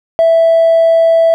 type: tone with hard clipping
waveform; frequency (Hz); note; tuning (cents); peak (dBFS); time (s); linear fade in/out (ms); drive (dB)
sine; 659.3; E5; 0; -6; 0.19-1.34; 0; 1
effects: none